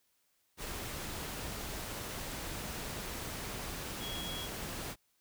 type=tone in noise; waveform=sine; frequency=3318 Hz; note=G#7; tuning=2 cents flat; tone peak=-41 dBFS; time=3.99-4.49 s; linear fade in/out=50 ms; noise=pink; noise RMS=-41 dBFS; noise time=0.57-4.96 s; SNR=-3 dB; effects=white hiss -75 dBFS RMS until 5.2 s